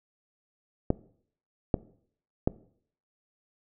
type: clicks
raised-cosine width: 2 ms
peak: -9 dBFS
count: 3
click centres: 0.904 / 1.742 / 2.475 s
effects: noise-tail reverb RT60 0.6 s tail -20 dB re dry